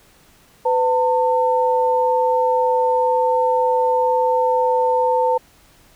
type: tone pair together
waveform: sine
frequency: 504 / 899.5 Hz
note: B4 / A5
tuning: +35 / +38 cents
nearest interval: minor seventh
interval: 1003 cents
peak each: -17 dBFS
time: 0.65-5.38 s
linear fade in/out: 10 ms
effects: pink hiss -52 dBFS RMS until 5.95 s